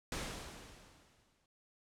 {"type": "noise with exponential decay", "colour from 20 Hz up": "pink", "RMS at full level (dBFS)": -38, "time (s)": [0.12, 1.46], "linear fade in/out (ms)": 2, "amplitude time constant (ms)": 290, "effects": ["low-pass 9000 Hz 12 dB/octave"]}